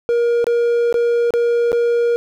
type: tone with dropouts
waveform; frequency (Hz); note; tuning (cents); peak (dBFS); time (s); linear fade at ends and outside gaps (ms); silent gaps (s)
triangle; 472.9; A#4; +25; -11; 0.09-2.16; 0; 0.443-0.468 / 0.926-0.942 / 1.306-1.338 / 1.718-1.729
effects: none